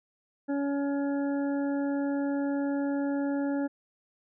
harmonic tone, 281.5 Hz, C#4, 27 cents sharp, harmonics 1 / 2 / 3 / 5 / 6, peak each -27 / -35 / -41 / -46 / -46 dBFS, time 0.48-3.68 s, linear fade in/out 20 ms, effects none

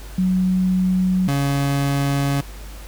sine / 30% pulse tone pair in turn, 185 / 140.12 Hz, F#3 / C#3, 0 / +19 cents, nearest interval perfect fourth, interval 481 cents, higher first, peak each -15 dBFS, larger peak neither, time 0.18-1.28 / 1.28-2.41 s, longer second, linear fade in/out 5 ms, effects added 50 Hz sine -34 dBFS peak until 2.87 s + pink hiss -42 dBFS RMS until 2.87 s

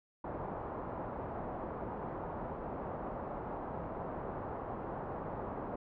white low-pass noise, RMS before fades -41 dBFS, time 0.24-5.76 s, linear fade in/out 5 ms, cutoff 970 Hz, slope 24 dB/octave, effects none

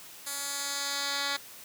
10% pulse tone with band-pass filter sweep, 281.5 Hz, C#4, 27 cents sharp, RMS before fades -33 dBFS, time 0.26-1.37 s, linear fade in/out 10 ms, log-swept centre 10000 to 3500 Hz, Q 1.1, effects white hiss -48 dBFS RMS until 1.64 s + high-pass 100 Hz 12 dB/octave

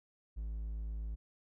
triangle tone, 54.1 Hz, A1, 29 cents flat, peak -35 dBFS, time 0.36-1.16 s, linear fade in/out 20 ms, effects none

